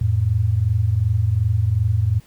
sine tone pair together, 87.31 / 110 Hz, F2 / A2, 0 / 0 cents, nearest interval major third, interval 400 cents, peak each -20 / -17 dBFS, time 0.01-2.2 s, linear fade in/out 5 ms, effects pink hiss -53 dBFS RMS until 2.26 s

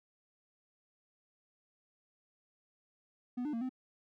triangle tone with pitch steps, 246.7 / 298.9 / 230.3 / 256.9 Hz, B3 / D4 / A#3 / C4, -2 / +31 / -21 / -32 cents, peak -32 dBFS, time 3.37-3.694 s, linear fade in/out 10 ms, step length 81 ms, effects none

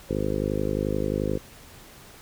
harmonic tone, 51.4 Hz, G#1, 17 cents flat, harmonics 1 / 2 / 3 / 4 / 5 / 6 / 7 / 8 / 9 / 10, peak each -33 / -33 / -33 / -33 / -33 / -33 / -33 / -33 / -33 / -33 dBFS, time 0.09-1.38 s, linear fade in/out 10 ms, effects pink hiss -48 dBFS RMS until 2.21 s

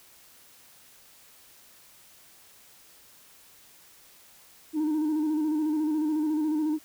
sine tone with vibrato, 307.2 Hz, D#4, 22 cents flat, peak -21 dBFS, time 4.73-6.79 s, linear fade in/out 50 ms, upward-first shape square, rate 14 Hz, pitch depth 41 cents each way, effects tanh soft clip ceiling -23 dBFS + white hiss -55 dBFS RMS until 6.84 s

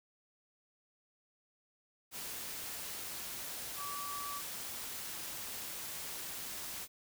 sine tone in noise, 1151 Hz, D6, 35 cents flat, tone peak -41 dBFS, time 3.76-4.42 s, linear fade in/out 50 ms, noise white, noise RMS -43 dBFS, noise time 2.11-6.88 s, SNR -1 dB, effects none

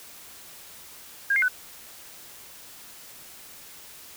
sine tone with pitch steps, 1615 / 2121 / 1497 Hz, G#6 / C7 / F#6, -49 / +23 / +20 cents, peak -19 dBFS, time 1.3-1.483 s, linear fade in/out 5 ms, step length 61 ms, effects white hiss -46 dBFS RMS until 4.16 s

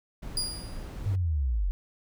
brown noise, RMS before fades -38 dBFS, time 0.22-1.16 s, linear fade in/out 10 ms
30% pulse tone with exponential decay, 4859 Hz, D#8, 42 cents flat, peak -22 dBFS, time 0.37-0.88 s, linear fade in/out 2 ms, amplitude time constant 110 ms
sine linear sweep, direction down, 103.83 to 41.23 Hz, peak -24 dBFS, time 1.06-1.71 s, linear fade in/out 0 ms
effects none

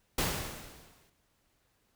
pink noise with exponential decay, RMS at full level -28 dBFS, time 0.18-1.1 s, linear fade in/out 5 ms, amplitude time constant 200 ms, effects pink hiss -73 dBFS RMS until 1.95 s

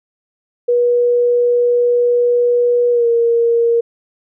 sine tone with pitch glide, 483.7 to 467 Hz, B4 to A#4, -36 to +3 cents, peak -10 dBFS, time 0.68-3.81 s, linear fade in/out 10 ms, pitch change -61 cents, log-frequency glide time 2.91-3.07 s, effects none

